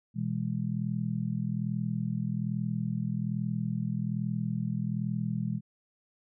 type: chord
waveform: sine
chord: E major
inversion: second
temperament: just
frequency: 123.61 / 164.81 / 206 Hz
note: B2 / E3 / G#3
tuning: +2 / 0 / -14 cents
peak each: -33 dBFS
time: 0.14-5.61 s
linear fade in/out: 50 ms
effects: none